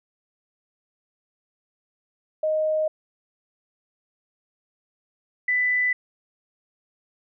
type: tone pair in turn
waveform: sine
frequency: 622.3 / 1991.7 Hz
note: D#5 / B6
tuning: 0 / +14 cents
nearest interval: octave + minor sixth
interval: 2014 cents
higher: second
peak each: -20 / -19 dBFS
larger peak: second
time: 2.43-2.88 / 5.48-5.93 s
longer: neither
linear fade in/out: 5 ms
effects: none